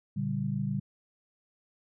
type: chord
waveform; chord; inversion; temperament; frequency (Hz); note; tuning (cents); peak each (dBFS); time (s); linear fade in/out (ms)
sine; G minor; first; equal with one note detuned; 116.54 / 143.48 / 196; Bb2 / D3 / G3; 0 / -40 / 0; -35 / -32 / -32; 0.16-0.8; 10
effects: none